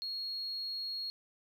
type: tone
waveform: sine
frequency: 4300 Hz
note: C8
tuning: 47 cents sharp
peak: -35 dBFS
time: 0.02-1.1 s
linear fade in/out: 0 ms
effects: tanh soft clip ceiling -31 dBFS + 12-bit